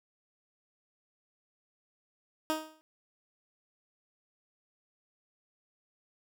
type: tone with exponential decay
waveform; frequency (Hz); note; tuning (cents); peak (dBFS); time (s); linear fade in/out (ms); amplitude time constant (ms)
15% pulse; 313.2; D#4; +11; -20; 2.5-2.81; 0; 66
effects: none